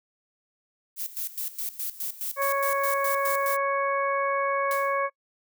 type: noise with tremolo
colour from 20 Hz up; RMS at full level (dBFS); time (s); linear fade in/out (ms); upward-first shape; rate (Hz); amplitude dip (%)
violet; -31; 0.96-3.58; 50; square; 4.8; 80
type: harmonic tone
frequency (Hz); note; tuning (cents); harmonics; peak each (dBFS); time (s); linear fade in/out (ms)
554.4; C#5; 0; 1 / 2 / 3 / 4; -27 / -26 / -33 / -34; 2.36-5.1; 50
type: noise with exponential decay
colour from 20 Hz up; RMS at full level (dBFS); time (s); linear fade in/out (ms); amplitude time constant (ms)
blue; -33; 4.71-5.02; 1; 67
effects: noise-tail reverb RT60 0.1 s tail -26 dB re dry